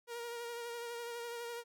sawtooth tone with vibrato, 471.9 Hz, A#4, 21 cents sharp, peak -37 dBFS, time 0.07-1.64 s, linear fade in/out 50 ms, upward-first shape sine, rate 12 Hz, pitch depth 25 cents each way, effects none

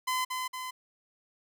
sawtooth tone with echo, 1021 Hz, C6, 43 cents flat, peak -24 dBFS, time 0.07-0.25 s, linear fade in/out 10 ms, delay 230 ms, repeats 2, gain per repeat -4 dB, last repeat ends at 0.71 s, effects none

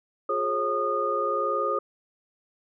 sine tone cluster, 358.8 / 419.8 / 541 / 1227 Hz, F4 / G#4 / C#5 / D#6, +47 / +19 / -42 / -25 cents, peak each -34 / -30 / -29 / -26 dBFS, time 0.29-1.79 s, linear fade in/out 5 ms, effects none

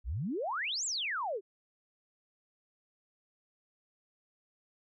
sine exponential two-way sweep, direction up then down, 49 to 7910 to 360 Hz, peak -32 dBFS, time 0.04-1.41 s, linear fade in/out 50 ms, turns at 0.85 s, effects none

